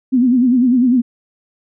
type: tone with vibrato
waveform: sine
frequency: 249.1 Hz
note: B3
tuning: 15 cents sharp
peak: -9 dBFS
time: 0.12-1.02 s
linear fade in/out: 20 ms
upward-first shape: sine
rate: 10 Hz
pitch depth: 100 cents each way
effects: none